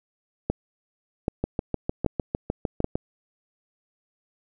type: two click trains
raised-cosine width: 2 ms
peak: -9 / -11 dBFS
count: 4 / 11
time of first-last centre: 0.5-2.844 / 1.44-2.955 s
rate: 1.28 / 6.6 Hz
effects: none